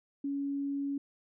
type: tone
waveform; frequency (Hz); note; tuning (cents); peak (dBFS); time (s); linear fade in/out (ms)
sine; 280.2; C#4; +19; -31; 0.24-0.98; 5
effects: none